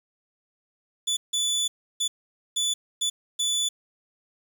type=tone bursts at uneven times; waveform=25% pulse; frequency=3473 Hz; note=A7; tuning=23 cents flat; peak=-19 dBFS; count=6; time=1.07-1.17 / 1.33-1.68 / 2-2.08 / 2.56-2.74 / 3.01-3.1 / 3.39-3.69 s; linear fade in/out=10 ms; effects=8-bit